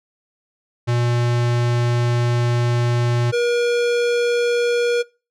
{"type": "tone pair in turn", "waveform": "square", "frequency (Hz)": [120.1, 478.3], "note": ["B2", "A#4"], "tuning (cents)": [-48, 44], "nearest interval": "2 octaves", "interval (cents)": 2392, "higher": "second", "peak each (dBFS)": -17, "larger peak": "neither", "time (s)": [[0.87, 3.32], [3.32, 5.03]], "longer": "first", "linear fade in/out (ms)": 20, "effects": ["noise-tail reverb RT60 0.3 s tail -22 dB re dry", "low-pass 6000 Hz 12 dB/octave"]}